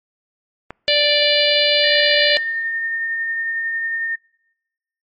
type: click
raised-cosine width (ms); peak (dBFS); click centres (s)
0.5; -15; 0.706
type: harmonic tone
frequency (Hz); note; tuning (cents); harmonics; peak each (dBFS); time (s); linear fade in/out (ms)
587.3; D5; 0; 1 / 3 / 4 / 5 / 6 / 7 / 8; -18 / -24 / -22 / -19 / -21 / -20 / -24; 0.88-2.37; 0
type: tone with tremolo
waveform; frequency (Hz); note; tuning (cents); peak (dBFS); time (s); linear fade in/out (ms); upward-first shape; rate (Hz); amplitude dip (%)
sine; 1825; A#6; -37; -18; 1.83-4.16; 10; triangle; 11; 25
effects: noise-tail reverb RT60 1.0 s tail -26 dB re dry + MP3 32 kbps